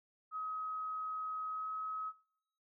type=tone with pitch glide; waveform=sine; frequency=1269 to 1277.1 Hz; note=D#6 to D#6; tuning=+34 to +45 cents; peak=-37 dBFS; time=0.31-2.13 s; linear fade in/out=50 ms; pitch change=+11 cents; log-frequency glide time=1.51-1.67 s; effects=noise-tail reverb RT60 0.7 s tail -23 dB re dry